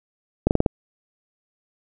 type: slowing click train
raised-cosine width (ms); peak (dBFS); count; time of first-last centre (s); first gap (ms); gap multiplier
2; -3; 5; 0.47-0.662; 39; 1.14
effects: none